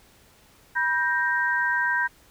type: tone cluster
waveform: sine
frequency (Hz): 972 / 1572 / 1861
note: B5 / G6 / A#6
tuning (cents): -28 / +4 / -3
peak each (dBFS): -27 / -23 / -28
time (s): 0.75-2.08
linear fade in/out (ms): 20
effects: pink hiss -56 dBFS RMS until 2.3 s